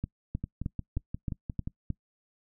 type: two click trains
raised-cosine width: 5 ms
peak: -19 / -21 dBFS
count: 7 / 8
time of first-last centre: 0.04-1.903 / 0.44-1.675 s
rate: 3.22 / 5.67 Hz
effects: noise-tail reverb RT60 0.1 s tail -23 dB re dry